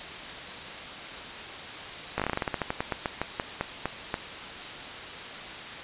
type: slowing click train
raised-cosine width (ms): 0.5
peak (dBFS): -12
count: 21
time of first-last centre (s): 2.18-4.141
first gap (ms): 17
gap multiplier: 1.16
effects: white hiss -38 dBFS RMS until 5.83 s + resampled to 8000 Hz